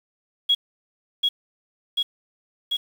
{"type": "tone with echo", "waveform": "sine", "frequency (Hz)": 3322, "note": "G#7", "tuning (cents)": 0, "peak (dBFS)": -15, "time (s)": [0.49, 0.55], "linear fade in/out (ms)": 10, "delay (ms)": 740, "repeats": 3, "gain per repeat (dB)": -2, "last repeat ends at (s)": 2.77, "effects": ["7-bit"]}